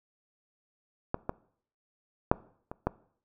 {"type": "clicks", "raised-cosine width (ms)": 1, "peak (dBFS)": [-14, -16, -6, -24, -12], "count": 5, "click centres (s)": [1.144, 1.294, 2.315, 2.715, 2.87], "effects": ["noise-tail reverb RT60 0.6 s tail -21 dB re dry"]}